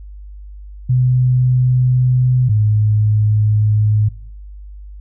sine tone pair in turn, 126.4 / 106.29 Hz, B2 / G#2, +41 / +41 cents, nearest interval minor third, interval 300 cents, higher first, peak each -10 dBFS, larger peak neither, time 0.89-2.49 / 2.49-4.09 s, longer neither, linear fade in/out 10 ms, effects noise-tail reverb RT60 0.7 s tail -23 dB re dry + added 50 Hz sine -31 dBFS peak until 5 s

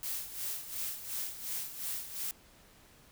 blue noise with tremolo, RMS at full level -36 dBFS, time 0.03-2.31 s, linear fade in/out 0 ms, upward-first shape sine, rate 2.8 Hz, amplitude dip 70%, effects pink hiss -60 dBFS RMS until 3.11 s

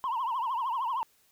sine tone with vibrato, 987.8 Hz, B5, in tune, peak -26 dBFS, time 0.04-1.03 s, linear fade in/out 0 ms, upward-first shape triangle, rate 13 Hz, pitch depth 200 cents each way, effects tanh soft clip ceiling -26 dBFS + white hiss -66 dBFS RMS until 1.31 s

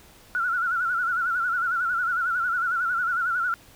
sine tone with vibrato, 1412 Hz, F6, 19 cents sharp, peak -22 dBFS, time 0.35-3.54 s, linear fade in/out 0 ms, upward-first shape sine, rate 11 Hz, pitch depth 95 cents each way, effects pink hiss -52 dBFS RMS until 3.75 s

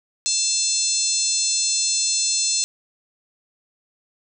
harmonic tone with a mistuned harmonic, 884 Hz, A5, 8 cents sharp, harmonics 3 / 4 / 5 / 6 / 7 / 8 / 9, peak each -34 / -34 / -24 / -29 / -25 / -27 / -24 dBFS, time 0.26-2.64 s, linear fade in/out 0 ms, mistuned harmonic 5, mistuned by -89 cents, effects none

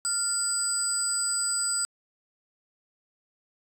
sine tone cluster, 1394 / 4860 / 7990 Hz, F6 / D#8 / B8, -4 / -42 / +19 cents, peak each -33 / -32 / -25 dBFS, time 0.05-1.85 s, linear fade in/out 0 ms, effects tanh soft clip ceiling -19 dBFS

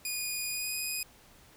10% pulse tone with pitch glide, 2461 to 2494 Hz, D#7 to D#7, -20 to +3 cents, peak -24 dBFS, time 0.05-1.03 s, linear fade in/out 2 ms, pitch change +23 cents, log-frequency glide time 0.49-0.76 s, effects pink hiss -58 dBFS RMS until 1.56 s

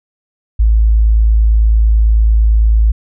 sine tone, 54.5 Hz, A1, 16 cents flat, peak -6 dBFS, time 0.59-2.92 s, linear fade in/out 10 ms, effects none

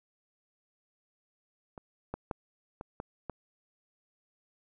clicks, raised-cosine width 1 ms, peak -30 / -21 / -19 / -26 / -23 / -22 dBFS, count 6, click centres 1.778 / 2.14 / 2.312 / 2.811 / 3.001 / 3.297 s, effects none

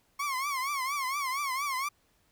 30% pulse tone with vibrato, 1092 Hz, C#6, 26 cents flat, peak -27 dBFS, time 0.19-1.89 s, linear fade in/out 10 ms, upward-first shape triangle, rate 4.3 Hz, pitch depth 150 cents each way, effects pink hiss -69 dBFS RMS until 2.31 s

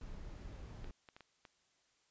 brown noise, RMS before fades -48 dBFS, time 0.01-0.91 s, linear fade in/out 2 ms
clicks, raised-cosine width 0.3 ms, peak -38 dBFS, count 5, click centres 0.844 / 1.088 / 1.165 / 1.207 / 1.452 s
effects white hiss -75 dBFS RMS until 2.1 s + resampled to 16000 Hz

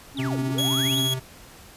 triangle tone with vibrato, 272 Hz, C#4, 33 cents flat, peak -25 dBFS, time 0.14-1.09 s, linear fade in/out 50 ms, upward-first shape triangle, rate 11 Hz, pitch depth 53 cents each way
triangle exponential two-way sweep, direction down then up, 3951 to 224.7 to 3951 Hz, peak -32 dBFS, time 0.17-0.99 s, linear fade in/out 2 ms, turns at 0.42 s
square tone with tremolo, 130 Hz, C3, 11 cents flat, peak -25 dBFS, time 0.18-1.2 s, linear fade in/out 20 ms, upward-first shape triangle, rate 15 Hz, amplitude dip 45%
40% pulse tone, 3322 Hz, G#7, in tune, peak -22 dBFS, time 0.58-1.14 s, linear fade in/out 5 ms
effects pink hiss -47 dBFS RMS until 1.76 s + resampled to 32000 Hz

